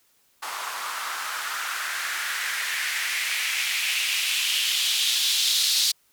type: noise with band-pass filter sweep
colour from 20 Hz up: blue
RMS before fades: -26 dBFS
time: 0.42-5.92 s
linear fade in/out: 10 ms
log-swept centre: 1000 to 4200 Hz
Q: 2.7
effects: white hiss -64 dBFS RMS until 6.12 s